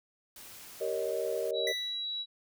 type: noise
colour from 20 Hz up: white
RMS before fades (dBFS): -49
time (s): 0.36-1.51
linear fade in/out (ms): 2
type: chord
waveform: sine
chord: Eb dominant seventh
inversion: first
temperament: just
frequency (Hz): 388.9 / 466.7 / 560 / 622.3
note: G4 / Bb4 / Db5 / Eb5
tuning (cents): -14 / +2 / +18 / 0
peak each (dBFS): -37 / -34 / -37 / -35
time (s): 0.8-1.73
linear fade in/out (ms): 20
type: tone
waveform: sine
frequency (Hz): 3899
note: B7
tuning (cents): -23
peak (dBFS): -33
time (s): 1.53-2.26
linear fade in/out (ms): 50
type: tone with exponential decay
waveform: square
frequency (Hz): 1981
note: B6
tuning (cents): +5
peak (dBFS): -31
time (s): 1.67-2.06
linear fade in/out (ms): 2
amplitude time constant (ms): 84
effects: none